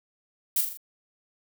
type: noise with echo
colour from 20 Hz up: violet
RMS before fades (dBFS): -23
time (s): 0.56-0.61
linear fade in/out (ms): 5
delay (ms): 41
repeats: 4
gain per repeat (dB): -5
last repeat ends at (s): 0.774
effects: none